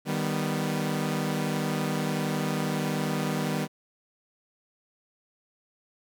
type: chord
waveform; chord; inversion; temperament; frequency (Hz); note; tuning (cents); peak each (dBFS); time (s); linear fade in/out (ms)
sawtooth; Eb augmented; none; equal with one note detuned; 154.49 / 196 / 246.9; Eb3 / G3 / B3; -12 / 0 / 0; -26 / -27 / -28; 0.05-3.68; 50
effects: none